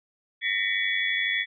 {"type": "tone cluster", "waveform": "sine", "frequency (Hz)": [1829, 1930, 2022, 2256, 3402], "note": ["A#6", "B6", "B6", "C#7", "G#7"], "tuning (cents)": [-33, -40, 40, 30, 41], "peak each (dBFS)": -30, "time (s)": [0.41, 1.46], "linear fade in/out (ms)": 50, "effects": []}